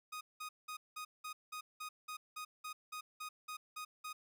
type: tone bursts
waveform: sawtooth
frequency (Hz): 1244.5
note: D#6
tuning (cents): 0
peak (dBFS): -39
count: 15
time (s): 0.12-4.13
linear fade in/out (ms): 10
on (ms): 90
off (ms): 190
effects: none